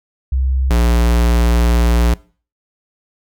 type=tone pair in turn; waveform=sine / square; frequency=65.41 / 58.86 Hz; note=C2 / A#1; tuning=0 / +17 cents; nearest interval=major second; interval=183 cents; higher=first; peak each=-13 / -11 dBFS; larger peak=second; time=0.32-0.7 / 0.7-2.14 s; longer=second; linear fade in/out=5 ms; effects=noise-tail reverb RT60 0.4 s tail -22 dB re dry